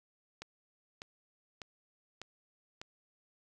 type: click train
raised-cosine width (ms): 0.2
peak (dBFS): -26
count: 5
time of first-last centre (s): 0.42-2.815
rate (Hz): 1.67
effects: none